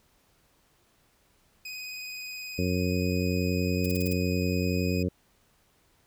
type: tone with vibrato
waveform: 25% pulse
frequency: 2500 Hz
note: D#7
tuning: 8 cents sharp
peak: -33 dBFS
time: 1.65-5.03 s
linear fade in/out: 5 ms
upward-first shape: square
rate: 19 Hz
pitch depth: 11 cents each way
type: harmonic tone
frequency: 90.7 Hz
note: F#2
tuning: 34 cents flat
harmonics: 1 / 2 / 3 / 4 / 5 / 6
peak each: -29 / -29 / -32 / -35 / -34 / -38 dBFS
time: 2.58-5.09 s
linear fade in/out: 10 ms
type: noise bursts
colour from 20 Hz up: violet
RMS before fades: -36 dBFS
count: 6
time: 3.84-4.132 s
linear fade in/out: 5 ms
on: 22 ms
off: 32 ms
effects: pink hiss -66 dBFS RMS until 6.06 s